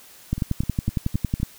two click trains, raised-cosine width 5 ms, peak -17 / -9 dBFS, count 5 / 13, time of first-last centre 0.38-1.4 / 0.33-1.431 s, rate 3.92 / 10.9 Hz, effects white hiss -48 dBFS RMS until 1.58 s

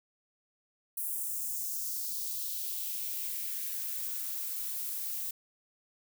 violet noise with high-pass filter sweep, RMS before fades -36 dBFS, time 0.97-5.31 s, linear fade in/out 5 ms, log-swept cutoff 10000 to 550 Hz, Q 1.8, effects none

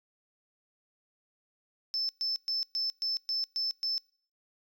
triangle tone bursts, 5274 Hz, E8, in tune, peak -26 dBFS, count 8, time 1.94-3.98 s, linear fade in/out 0 ms, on 150 ms, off 120 ms, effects noise-tail reverb RT60 0.5 s tail -26 dB re dry + tanh soft clip ceiling -26 dBFS

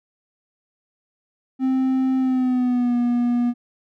triangle tone with pitch glide, 261.6 to 241.3 Hz, C4 to B3, 0 to -40 cents, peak -15 dBFS, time 1.59-3.54 s, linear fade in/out 50 ms, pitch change -140 cents, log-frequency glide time 2.18-2.96 s, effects none

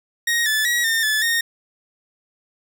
sawtooth tone with pitch steps, 1874 / 1741 / 1912 / 1816 / 1732 / 1847 Hz, A#6 / A6 / A#6 / A#6 / A6 / A#6, +9 / -19 / +43 / -46 / -28 / -16 cents, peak -14 dBFS, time 0.27-1.41 s, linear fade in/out 5 ms, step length 190 ms, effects none

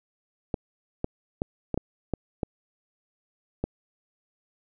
clicks, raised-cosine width 2 ms, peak -13 dBFS, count 8, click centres 0.542 / 1.044 / 1.419 / 1.743 / 1.776 / 2.137 / 2.432 / 3.64 s, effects none

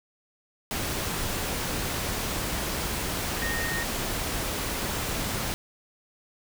sine tone in noise, 1851 Hz, A#6, 13 cents flat, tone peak -30 dBFS, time 3.42-3.83 s, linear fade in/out 0 ms, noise pink, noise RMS -30 dBFS, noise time 0.71-5.54 s, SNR -3 dB, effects none

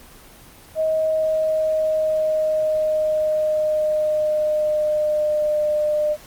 sine tone with pitch glide, 632 to 602.8 Hz, D#5 to D5, +27 to +45 cents, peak -17 dBFS, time 0.75-6.17 s, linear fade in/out 50 ms, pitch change -82 cents, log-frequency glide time 0.91-5.63 s, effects pink hiss -45 dBFS RMS until 6.26 s + Opus 24 kbps

